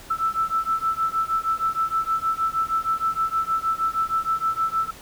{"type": "beating tone pair", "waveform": "sine", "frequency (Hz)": [1318.5, 1324.9], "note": ["E6", "E6"], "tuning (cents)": [0, 8], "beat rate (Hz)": 6.4, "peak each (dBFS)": -24, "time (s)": [0.1, 4.91], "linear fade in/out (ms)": 10, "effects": ["pink hiss -44 dBFS RMS until 5.01 s"]}